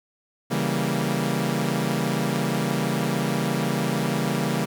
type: chord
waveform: sawtooth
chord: C# diminished seventh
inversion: none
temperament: equal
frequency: 138.59 / 164.81 / 196 / 233.1 Hz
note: C#3 / E3 / G3 / Bb3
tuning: 0 / 0 / 0 / 0 cents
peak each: -24 dBFS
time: 0.5-4.66 s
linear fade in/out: 20 ms
effects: 8-bit